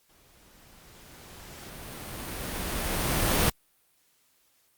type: noise with exponential growth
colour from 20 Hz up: pink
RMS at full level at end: -22 dBFS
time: 0.09-3.5 s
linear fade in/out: 5 ms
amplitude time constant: 740 ms
effects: white hiss -67 dBFS RMS until 4.77 s + Opus 48 kbps